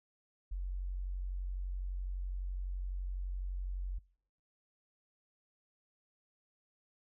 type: tone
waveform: sine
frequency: 45.94 Hz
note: F#1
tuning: 12 cents flat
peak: -35 dBFS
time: 0.51-3.99 s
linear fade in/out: 10 ms
effects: noise-tail reverb RT60 0.7 s tail -26 dB re dry